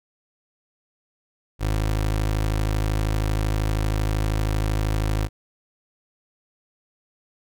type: tone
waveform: 25% pulse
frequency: 52.8 Hz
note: G#1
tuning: 29 cents sharp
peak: -17 dBFS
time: 1.59-5.29 s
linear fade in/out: 50 ms
effects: none